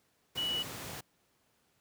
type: tone in noise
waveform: sine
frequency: 2943 Hz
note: F#7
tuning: 10 cents flat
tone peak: -31 dBFS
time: 0.37-0.63 s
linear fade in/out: 10 ms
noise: pink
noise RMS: -42 dBFS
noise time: 0.35-1.01 s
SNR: +8 dB
effects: pink hiss -72 dBFS RMS until 1.8 s + high-pass 100 Hz 12 dB/octave